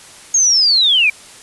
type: linear sweep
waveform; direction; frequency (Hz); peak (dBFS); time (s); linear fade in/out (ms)
sine; down; 6610 to 2301; -9; 0.34-1.1; 5
effects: white hiss -39 dBFS RMS until 1.42 s + resampled to 24000 Hz